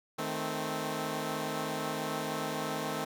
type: chord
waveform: 10% pulse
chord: A diminished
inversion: second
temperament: equal with one note detuned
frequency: 155.56 / 218.6 / 261.6 Hz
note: Eb3 / A3 / C4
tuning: 0 / -11 / 0 cents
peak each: -29 dBFS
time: 0.18-3.05 s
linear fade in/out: 10 ms
effects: none